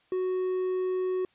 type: tone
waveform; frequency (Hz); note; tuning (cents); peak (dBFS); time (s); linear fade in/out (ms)
triangle; 369.9; F#4; 0; -24; 0.12-1.25; 2
effects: white hiss -65 dBFS RMS until 1.34 s + resampled to 8000 Hz